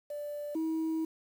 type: tone pair in turn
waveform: sine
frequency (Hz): 587 / 320.8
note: D5 / E4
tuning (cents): -1 / -47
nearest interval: minor seventh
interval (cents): 1046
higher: first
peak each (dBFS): -35 / -27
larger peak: second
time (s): 0.1-0.55 / 0.55-1.05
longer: second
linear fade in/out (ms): 5
effects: tanh soft clip ceiling -28 dBFS + 9-bit